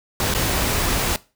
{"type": "noise with dropouts", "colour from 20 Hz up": "pink", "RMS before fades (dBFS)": -21, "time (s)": [0.2, 1.16], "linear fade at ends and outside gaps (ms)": 1, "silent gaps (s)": [0.34, 0.348], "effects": ["noise-tail reverb RT60 0.3 s tail -19 dB re dry"]}